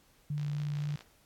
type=tone with vibrato; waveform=sine; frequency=146.83 Hz; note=D3; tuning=in tune; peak=-31 dBFS; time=0.3-0.96 s; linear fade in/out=5 ms; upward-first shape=triangle; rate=3.9 Hz; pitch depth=12 cents each way
type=click train; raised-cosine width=0.2 ms; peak=-32 dBFS; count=38; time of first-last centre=0.38-1.008 s; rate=58.9 Hz
effects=pink hiss -65 dBFS RMS until 1.25 s + AAC 64 kbps